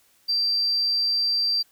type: tone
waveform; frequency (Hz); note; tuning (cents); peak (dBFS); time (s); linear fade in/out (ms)
triangle; 4699; D8; 0; -17; 0.28-1.63; 20
effects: tanh soft clip ceiling -18 dBFS + white hiss -61 dBFS RMS until 1.71 s